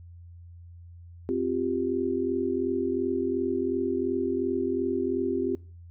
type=chord; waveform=sine; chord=C suspended fourth; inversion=none; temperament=equal; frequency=261.6 / 349.2 / 392 Hz; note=C4 / F4 / G4; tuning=0 / 0 / 0 cents; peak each=-29 dBFS; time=1.29-5.55 s; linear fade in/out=0 ms; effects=noise-tail reverb RT60 0.4 s tail -22 dB re dry + added 86 Hz sine -44 dBFS peak until 5.9 s